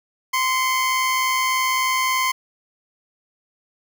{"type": "tone pair together", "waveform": "25% pulse", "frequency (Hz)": [1038.3, 2200], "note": ["C6", "C#7"], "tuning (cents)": [-14, -14], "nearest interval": "octave + minor second", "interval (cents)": 1300, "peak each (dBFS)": [-15, -24], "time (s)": [0.33, 2.32], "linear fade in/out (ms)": 10, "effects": []}